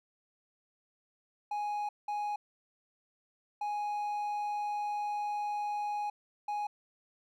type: tone bursts at uneven times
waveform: triangle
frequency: 830.6 Hz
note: G#5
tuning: in tune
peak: -30 dBFS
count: 4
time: 1.51-1.89 / 2.08-2.36 / 3.61-6.1 / 6.48-6.67 s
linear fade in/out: 5 ms
effects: none

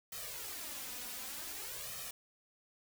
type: noise with flanger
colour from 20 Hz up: white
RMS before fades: -44 dBFS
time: 0.12-2.11 s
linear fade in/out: 5 ms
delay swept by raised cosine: 1.6 to 4.1 ms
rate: 0.54 Hz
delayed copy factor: +0.85
effects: none

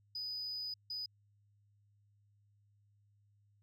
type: tone bursts at uneven times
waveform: sine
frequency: 4978 Hz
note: D#8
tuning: in tune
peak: -37 dBFS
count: 2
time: 0.15-0.74 / 0.9-1.06 s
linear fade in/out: 5 ms
effects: tanh soft clip ceiling -36 dBFS + added 102 Hz sine -68 dBFS peak until 3.62 s

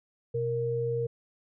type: tone pair together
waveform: sine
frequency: 124.99 / 466.2 Hz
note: B2 / A#4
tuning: +21 / 0 cents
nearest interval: octave + major seventh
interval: 2279 cents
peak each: -32 / -28 dBFS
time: 0.34-1.07 s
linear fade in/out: 10 ms
effects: none

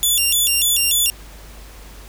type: tone with vibrato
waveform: 10% pulse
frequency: 3105 Hz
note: G7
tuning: 17 cents flat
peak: -7 dBFS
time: 0.03-1.1 s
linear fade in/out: 0 ms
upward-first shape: square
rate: 3.4 Hz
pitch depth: 190 cents each way
effects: added 50 Hz sine -38 dBFS peak until 2.08 s + pink hiss -43 dBFS RMS until 2.08 s

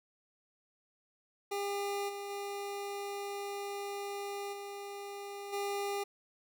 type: tone with level steps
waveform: 25% pulse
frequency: 402.5 Hz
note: G4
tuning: 46 cents sharp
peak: -30 / -36 / -34 / -38 / -30 dBFS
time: 1.51-6.04 s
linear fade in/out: 10 ms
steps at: 2.08 / 2.29 / 4.52 / 5.52 s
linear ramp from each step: 20 ms
effects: none

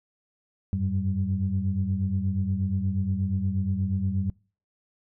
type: tone cluster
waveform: sine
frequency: 91.2 / 99.6 / 192.8 Hz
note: F#2 / G2 / G3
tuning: -24 / +28 / -28 cents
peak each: -27 / -28 / -28 dBFS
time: 0.73-4.3 s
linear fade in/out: 0 ms
effects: noise-tail reverb RT60 0.4 s tail -26 dB re dry + tanh soft clip ceiling -14 dBFS

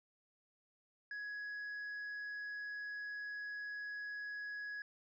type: tone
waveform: triangle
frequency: 1673 Hz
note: G#6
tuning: 12 cents sharp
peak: -40 dBFS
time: 1.11-4.82 s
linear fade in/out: 2 ms
effects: resampled to 16000 Hz

